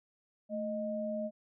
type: tone pair together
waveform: sine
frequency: 220 / 620.1 Hz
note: A3 / D#5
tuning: 0 / -6 cents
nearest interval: octave + tritone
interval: 1794 cents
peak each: -37 / -35 dBFS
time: 0.49-1.31 s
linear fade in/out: 50 ms
effects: none